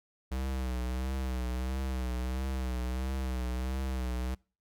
square tone with vibrato, 63.9 Hz, C2, 40 cents flat, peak -32 dBFS, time 0.31-4.35 s, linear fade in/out 10 ms, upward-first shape triangle, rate 1.5 Hz, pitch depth 71 cents each way, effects noise-tail reverb RT60 0.4 s tail -26 dB re dry

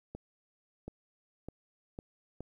accelerating click train, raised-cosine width 2 ms, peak -28 dBFS, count 5, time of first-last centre 0.15-2.406 s, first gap 730 ms, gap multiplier 0.83, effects 11-bit

